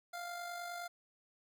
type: tone with amplitude modulation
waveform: 25% pulse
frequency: 698.5 Hz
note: F5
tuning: in tune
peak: -36 dBFS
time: 0.13-0.88 s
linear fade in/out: 10 ms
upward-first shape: sine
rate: 49.7 Hz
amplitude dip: 40%
effects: none